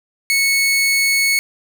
sawtooth tone, 2205 Hz, C#7, 10 cents flat, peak -10 dBFS, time 0.3-1.39 s, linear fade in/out 0 ms, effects none

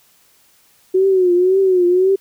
sine tone with vibrato, 369.4 Hz, F#4, 3 cents flat, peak -10 dBFS, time 0.94-2.16 s, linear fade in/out 10 ms, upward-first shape triangle, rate 1.9 Hz, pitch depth 100 cents each way, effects white hiss -54 dBFS RMS until 2.2 s

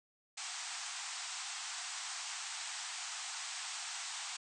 white band-pass noise, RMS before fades -43 dBFS, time 0.37-4.37 s, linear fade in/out 10 ms, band 700 to 8500 Hz, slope 96 dB/octave, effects none

